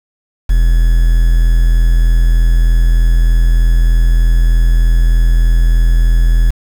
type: tone with quantisation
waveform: triangle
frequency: 41.63 Hz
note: E1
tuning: 18 cents sharp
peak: -4 dBFS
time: 0.49-6.51 s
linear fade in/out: 10 ms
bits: 5
effects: none